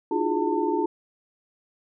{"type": "tone cluster", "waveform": "sine", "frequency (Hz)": [301.9, 339.9, 358.9, 416.4, 897], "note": ["D4", "F4", "F4", "G#4", "A5"], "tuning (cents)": [48, -47, 47, 5, 33], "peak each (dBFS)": -28, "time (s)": [0.11, 0.86], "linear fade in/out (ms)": 5, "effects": []}